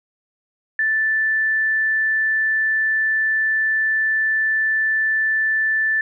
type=tone; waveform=sine; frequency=1760 Hz; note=A6; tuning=in tune; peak=-16 dBFS; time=0.79-6.01 s; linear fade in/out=2 ms; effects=none